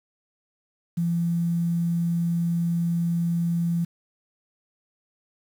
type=tone; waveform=sine; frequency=170 Hz; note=F3; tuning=46 cents flat; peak=-21 dBFS; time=0.97-3.85 s; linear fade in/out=10 ms; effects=8-bit